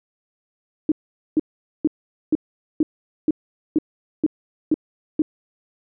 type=tone bursts; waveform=sine; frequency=309.3 Hz; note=D#4; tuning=10 cents flat; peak=-13 dBFS; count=10; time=0.89-5.22 s; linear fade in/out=2 ms; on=28 ms; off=450 ms; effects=none